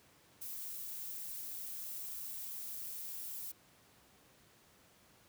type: noise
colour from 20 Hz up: violet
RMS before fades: -44 dBFS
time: 0.41-3.52 s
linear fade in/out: 10 ms
effects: pink hiss -65 dBFS RMS until 5.28 s + high-pass 80 Hz 12 dB/octave